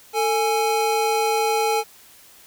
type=tone pair together; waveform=square; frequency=445.6 / 832 Hz; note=A4 / G#5; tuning=+22 / +3 cents; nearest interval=major seventh; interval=1081 cents; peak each=-22 dBFS; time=0.13-1.84 s; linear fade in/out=50 ms; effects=white hiss -49 dBFS RMS until 2.46 s